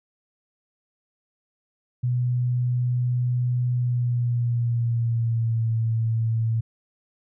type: tone with pitch glide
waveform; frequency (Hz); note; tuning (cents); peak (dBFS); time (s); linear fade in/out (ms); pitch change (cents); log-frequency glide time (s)
sine; 123.47 to 113.22; B2 to A2; 0 to +50; -20; 2.03-6.61; 10; -150; 3.72-5.7
effects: none